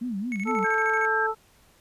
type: tone with vibrato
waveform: sine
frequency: 220 Hz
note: A3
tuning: in tune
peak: -27 dBFS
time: 0.01-0.65 s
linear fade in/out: 10 ms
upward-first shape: sine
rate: 4.5 Hz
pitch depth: 240 cents each way
type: tone with tremolo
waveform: triangle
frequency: 2200 Hz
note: C#7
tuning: 14 cents flat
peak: -29 dBFS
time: 0.32-1.06 s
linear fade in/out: 0 ms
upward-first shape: square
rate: 13 Hz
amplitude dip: 75%
type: harmonic tone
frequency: 439.8 Hz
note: A4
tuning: 1 cent flat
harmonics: 1 / 2 / 3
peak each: -28 / -28 / -28 dBFS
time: 0.45-1.35 s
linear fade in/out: 50 ms
type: tone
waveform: sine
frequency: 1597 Hz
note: G6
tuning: 32 cents sharp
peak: -24 dBFS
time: 0.64-1.27 s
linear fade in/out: 10 ms
effects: pink hiss -59 dBFS RMS until 1.8 s + resampled to 32000 Hz